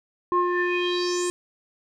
square tone with low-pass filter sweep, 355.1 Hz, F4, 29 cents sharp, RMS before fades -24 dBFS, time 0.32-1.3 s, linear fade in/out 0 ms, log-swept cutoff 950 to 8600 Hz, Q 5.5, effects none

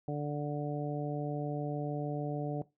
harmonic tone, 146.83 Hz, D3, in tune, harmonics 1 / 2 / 3 / 4 / 5, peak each -35 / -38 / -40 / -41 / -42 dBFS, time 0.08-2.62 s, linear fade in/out 2 ms, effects noise-tail reverb RT60 0.2 s tail -18 dB re dry

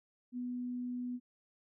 sine tone, 246.9 Hz, B3, in tune, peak -36 dBFS, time 0.32-1.2 s, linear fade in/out 50 ms, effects none

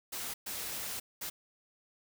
white noise bursts at uneven times, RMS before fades -39 dBFS, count 3, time 0.12-0.34 / 0.46-1 / 1.21-1.3 s, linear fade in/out 10 ms, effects none

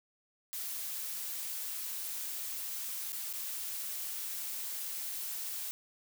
blue noise with dropouts, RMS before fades -39 dBFS, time 0.53-5.71 s, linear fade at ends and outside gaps 0 ms, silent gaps 3.121-3.129 / 3.328-3.336 s, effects none

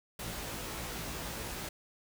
pink noise with comb filter, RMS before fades -40 dBFS, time 0.19-1.69 s, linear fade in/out 5 ms, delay 18 ms, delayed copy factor +0.9, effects none

